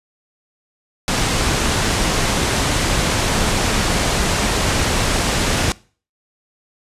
pink low-pass noise, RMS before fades -18 dBFS, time 1.08-5.72 s, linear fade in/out 0 ms, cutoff 9300 Hz, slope 24 dB/octave, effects noise-tail reverb RT60 0.4 s tail -22 dB re dry + resampled to 32000 Hz

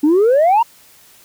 sine exponential sweep, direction up, 284.3 to 963 Hz, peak -7 dBFS, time 0.03-0.63 s, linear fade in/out 10 ms, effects tanh soft clip ceiling -7 dBFS + white hiss -47 dBFS RMS until 1.24 s

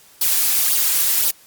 blue noise with flanger, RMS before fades -17 dBFS, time 0.21-1.31 s, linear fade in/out 5 ms, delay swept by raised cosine 0.2 to 4.3 ms, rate 1.9 Hz, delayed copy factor +0.55, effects white hiss -49 dBFS RMS until 1.46 s + Opus 48 kbps

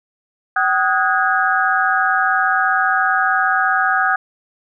sine tone cluster, 763 / 1253 / 1462 / 1639 Hz, G5 / D#6 / F#6 / G#6, -47 / +12 / -21 / -23 cents, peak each -19 dBFS, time 0.56-4.16 s, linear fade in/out 5 ms, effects none

